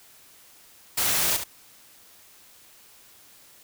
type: noise with echo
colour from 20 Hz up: white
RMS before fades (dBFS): -24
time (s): 0.97-1.37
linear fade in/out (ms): 10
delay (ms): 71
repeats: 1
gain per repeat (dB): -8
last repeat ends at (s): 1.441
effects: white hiss -53 dBFS RMS until 3.63 s